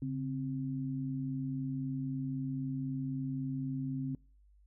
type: tone pair together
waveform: sine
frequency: 139.48 / 263.3 Hz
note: C#3 / C4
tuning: +11 / +11 cents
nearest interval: major seventh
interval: 1100 cents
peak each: -36 / -36 dBFS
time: 0.02-4.15 s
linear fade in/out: 2 ms
effects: noise-tail reverb RT60 0.4 s tail -25 dB re dry + added 50 Hz sine -60 dBFS peak until 4.66 s